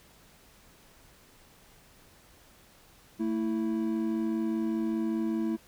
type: tone pair together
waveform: triangle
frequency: 223.5 / 328.6 Hz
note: A3 / E4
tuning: +27 / -5 cents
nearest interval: perfect fifth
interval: 668 cents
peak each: -28 dBFS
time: 3.19-5.57 s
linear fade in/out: 20 ms
effects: pink hiss -58 dBFS RMS until 5.67 s